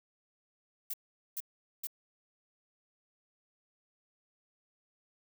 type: noise bursts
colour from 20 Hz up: violet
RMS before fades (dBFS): -37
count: 3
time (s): 0.9-1.871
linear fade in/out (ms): 5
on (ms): 37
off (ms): 430
effects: none